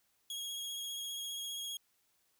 sawtooth tone with vibrato, 3295 Hz, G#7, 14 cents flat, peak -36 dBFS, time 0.3-1.77 s, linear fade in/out 2 ms, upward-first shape sine, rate 15 Hz, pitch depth 22 cents each way, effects white hiss -75 dBFS RMS until 2.39 s

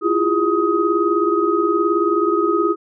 sine tone cluster, 332.2 / 351.1 / 408.2 / 1257 Hz, E4 / F4 / G#4 / D#6, +13 / +9 / -30 / +17 cents, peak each -20 dBFS, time 0.01-2.76 s, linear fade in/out 50 ms, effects none

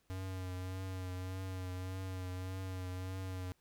square tone with vibrato, 93 Hz, F#2, 9 cents sharp, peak -40 dBFS, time 0.1-3.52 s, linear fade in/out 0 ms, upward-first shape triangle, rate 1.7 Hz, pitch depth 34 cents each way, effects pink hiss -75 dBFS RMS until 3.6 s

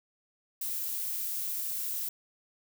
violet noise, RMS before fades -34 dBFS, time 0.61-2.09 s, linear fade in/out 5 ms, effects none

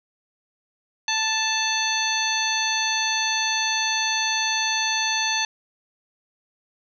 harmonic tone, 880 Hz, A5, in tune, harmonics 1 / 2 / 3 / 4 / 5 / 7, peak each -28 / -28 / -28 / -28 / -28 / -28 dBFS, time 1.08-5.45 s, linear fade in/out 2 ms, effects none

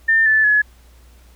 sine tone with pitch steps, 1800 / 1748.8 / 1699 Hz, A6 / A6 / G#6, +39 / -11 / +39 cents, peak -11 dBFS, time 0.08-0.62 s, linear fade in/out 10 ms, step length 180 ms, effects added 60 Hz sine -45 dBFS peak until 1.35 s + pink hiss -54 dBFS RMS until 1.35 s

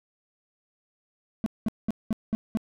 triangle tone bursts, 220 Hz, A3, in tune, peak -20 dBFS, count 6, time 1.44-2.572 s, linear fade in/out 0 ms, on 22 ms, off 200 ms, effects none

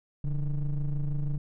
triangle ring-modulated tone, 78 Hz, D#2, 5 cents sharp, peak -21 dBFS, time 0.24-1.38 s, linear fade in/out 5 ms, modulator 64.9 Hz, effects none

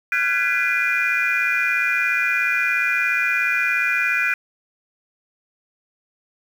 sine tone cluster, 1391 / 1508 / 1662 / 2001 / 2417 Hz, F6 / F#6 / G#6 / B6 / D7, -7 / +32 / +1 / +22 / +49 cents, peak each -26 / -22 / -26 / -26 / -20 dBFS, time 0.12-4.34 s, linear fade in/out 2 ms, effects tanh soft clip ceiling -10 dBFS + 7-bit

